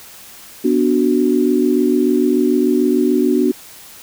sine chord, B minor, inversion none, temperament equal, 246.9 / 293.7 / 370 Hz, B3 / D4 / F#4, 0 / 0 / 0 cents, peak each -16 dBFS, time 0.64-3.52 s, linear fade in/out 10 ms, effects white hiss -39 dBFS RMS until 4.02 s

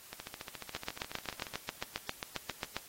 two click trains, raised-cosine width 0.2 ms, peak -24 / -17 dBFS, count 21 / 16, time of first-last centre 0.13-1.538 / 0.75-2.766 s, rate 14.2 / 7.44 Hz, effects white hiss -54 dBFS RMS until 2.88 s + AAC 48 kbps

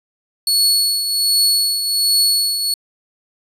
sawtooth tone with tremolo, 4394 Hz, C#8, 16 cents flat, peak -8 dBFS, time 0.47-2.74 s, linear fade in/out 2 ms, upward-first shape triangle, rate 1.3 Hz, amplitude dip 60%, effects resampled to 32000 Hz

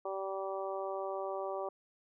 harmonic tone, 193.2 Hz, G3, 25 cents flat, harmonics 2 / 3 / 4 / 5 / 6, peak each -40 / -39 / -42 / -46 / -45 dBFS, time 0.05-1.69 s, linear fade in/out 5 ms, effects none

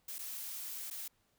blue noise with dropouts, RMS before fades -43 dBFS, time 0.08-1.08 s, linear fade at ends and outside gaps 5 ms, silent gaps 0.184-0.189 / 0.902-0.909 s, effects pink hiss -75 dBFS RMS until 1.38 s

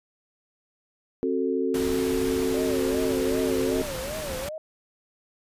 sine chord, F# diminished, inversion second, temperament just, 266.4 / 370 / 444 Hz, C4 / F#4 / A4, +31 / 0 / +16 cents, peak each -27 dBFS, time 1.23-3.82 s, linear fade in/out 0 ms
pink noise, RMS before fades -34 dBFS, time 1.74-4.49 s, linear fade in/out 5 ms
sine tone with vibrato, 569 Hz, C#5, 45 cents sharp, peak -32 dBFS, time 2.54-4.58 s, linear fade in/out 2 ms, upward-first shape sine, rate 2.6 Hz, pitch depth 180 cents each way
effects resampled to 32000 Hz

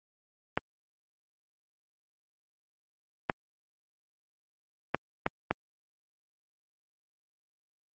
clicks, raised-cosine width 0.5 ms, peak -10 dBFS, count 5, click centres 0.575 / 3.298 / 4.946 / 5.264 / 5.51 s, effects high-pass 100 Hz 12 dB/octave + Opus 32 kbps

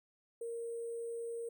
sine tone with sample-and-hold, 465.3 Hz, A#4, 3 cents flat, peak -38 dBFS, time 0.41-1.49 s, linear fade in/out 5 ms, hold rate 8820 Hz, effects none

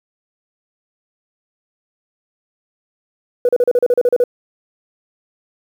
sine tone bursts, 489.7 Hz, B4, 15 cents flat, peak -8 dBFS, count 11, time 3.45-4.239 s, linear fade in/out 2 ms, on 39 ms, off 36 ms, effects tanh soft clip ceiling -5 dBFS + 7-bit

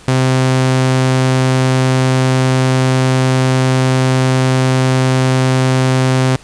sawtooth tone, 130 Hz, C3, 11 cents flat, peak -6 dBFS, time 0.08-6.36 s, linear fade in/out 0 ms, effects pink hiss -40 dBFS RMS until 6.43 s + resampled to 22050 Hz

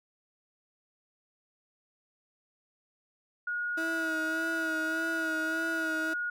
sine tone, 1442 Hz, F#6, 45 cents flat, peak -30 dBFS, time 3.47-6.3 s, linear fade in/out 5 ms
30% pulse tone with vibrato, 322.6 Hz, E4, 37 cents flat, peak -31 dBFS, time 3.77-6.14 s, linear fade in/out 10 ms, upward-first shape sine, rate 1.7 Hz, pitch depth 32 cents each way
effects none

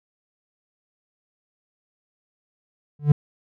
triangle tone with exponential growth, 146.83 Hz, D3, in tune, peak -5 dBFS, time 2.99-3.12 s, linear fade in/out 5 ms, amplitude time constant 27 ms, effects none

